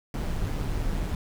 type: noise with amplitude modulation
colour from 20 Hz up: brown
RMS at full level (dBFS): -26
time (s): 0.14-1.15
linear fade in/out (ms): 2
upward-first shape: sine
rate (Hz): 153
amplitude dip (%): 50
effects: none